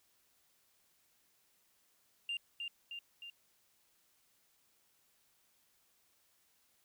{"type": "tone with echo", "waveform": "sine", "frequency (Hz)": 2794, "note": "F7", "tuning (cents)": 0, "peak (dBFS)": -34, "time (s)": [2.29, 2.37], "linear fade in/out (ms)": 2, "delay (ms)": 310, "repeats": 3, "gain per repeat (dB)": -4, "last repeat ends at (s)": 3.3, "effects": ["tanh soft clip ceiling -33 dBFS", "white hiss -73 dBFS RMS until 6.84 s"]}